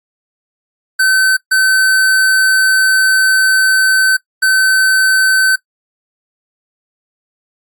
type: tone bursts at uneven times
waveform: square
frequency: 1530 Hz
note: G6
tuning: 42 cents flat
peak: -9 dBFS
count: 3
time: 0.99-1.37 / 1.51-4.17 / 4.42-5.56 s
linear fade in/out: 10 ms
effects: noise-tail reverb RT60 0.1 s tail -20 dB re dry + AAC 64 kbps